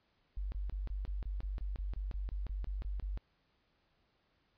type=tone bursts; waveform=sine; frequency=48.53 Hz; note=G1; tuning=17 cents flat; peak=-35 dBFS; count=16; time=0.37-3.175 s; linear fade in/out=0 ms; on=150 ms; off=27 ms; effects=pink hiss -75 dBFS RMS until 4.57 s + resampled to 11025 Hz